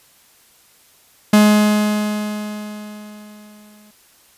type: tone with exponential decay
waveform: 45% pulse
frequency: 210.4 Hz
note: G#3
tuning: 23 cents sharp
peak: -7 dBFS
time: 1.33-3.91 s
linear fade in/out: 5 ms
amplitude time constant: 560 ms
effects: white hiss -52 dBFS RMS until 4.37 s + resampled to 32000 Hz